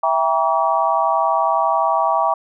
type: chord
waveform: sine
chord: E diminished seventh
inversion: none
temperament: just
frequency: 659.3 / 791.1 / 949.3 / 1139.2 Hz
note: E5 / G5 / Bb5 / Db6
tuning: 0 / +16 / +31 / +47 cents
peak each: -20 dBFS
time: 0.03-2.34 s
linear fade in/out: 5 ms
effects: none